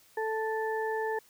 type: harmonic tone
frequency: 440 Hz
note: A4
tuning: in tune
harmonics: 1 / 2 / 4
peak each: -31 / -34 / -37 dBFS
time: 0.17-1.19 s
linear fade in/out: 5 ms
effects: white hiss -61 dBFS RMS until 1.29 s